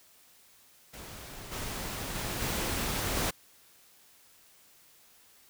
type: noise with level steps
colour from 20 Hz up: pink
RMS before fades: -45 / -37 / -35 / -32 / -30 dBFS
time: 0.93-3.31 s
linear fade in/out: 10 ms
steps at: 1.51 / 2.14 / 2.4 / 3.15 s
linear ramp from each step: 20 ms
effects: white hiss -60 dBFS RMS until 5.49 s